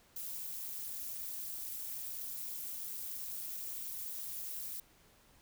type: noise with amplitude modulation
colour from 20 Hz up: violet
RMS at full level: -38 dBFS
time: 0.16-4.8 s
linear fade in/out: 2 ms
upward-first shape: sine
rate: 259 Hz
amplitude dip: 100%
effects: pink hiss -65 dBFS RMS until 5.41 s